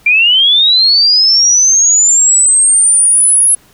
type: linear sweep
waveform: sine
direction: up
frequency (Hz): 2349 to 10670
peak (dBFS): -5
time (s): 0.06-3.55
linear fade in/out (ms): 5
effects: pink hiss -46 dBFS RMS until 3.73 s